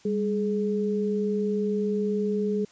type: tone pair together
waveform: sine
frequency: 200.3 / 421.7 Hz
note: G3 / G#4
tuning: +38 / +26 cents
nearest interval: octave + minor second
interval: 1288 cents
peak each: -26 dBFS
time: 0.05-2.65 s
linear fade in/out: 5 ms
effects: white hiss -56 dBFS RMS until 2.71 s + resampled to 16000 Hz